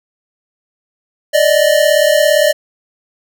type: tone pair together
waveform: square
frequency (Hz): 584.8 / 622.3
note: D5 / D#5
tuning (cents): -7 / 0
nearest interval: minor second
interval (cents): 107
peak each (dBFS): -12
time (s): 1.33-2.53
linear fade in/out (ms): 20
effects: none